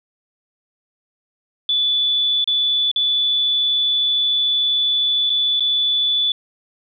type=tone with dropouts; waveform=sine; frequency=3467 Hz; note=A7; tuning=26 cents flat; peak=-15 dBFS; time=1.69-6.32 s; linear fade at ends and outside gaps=2 ms; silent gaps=2.443-2.475 / 2.915-2.96 / 5.296-5.301 / 5.597-5.605 s; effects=none